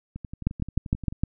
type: two click trains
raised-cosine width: 5 ms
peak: -10 / -23 dBFS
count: 6 / 12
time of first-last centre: 0.47-1.236 / 0.16-1.125 s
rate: 6.53 / 11.4 Hz
effects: none